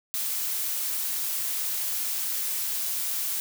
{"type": "noise", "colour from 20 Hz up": "blue", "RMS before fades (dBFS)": -29, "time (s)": [0.14, 3.4], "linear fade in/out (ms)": 0, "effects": []}